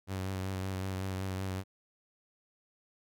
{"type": "tone with vibrato", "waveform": "sawtooth", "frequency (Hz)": 94.9, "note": "F#2", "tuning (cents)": 44, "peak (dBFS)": -30, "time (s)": [0.07, 1.64], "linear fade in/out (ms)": 50, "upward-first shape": "sine", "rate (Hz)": 5.3, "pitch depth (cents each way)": 28, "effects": []}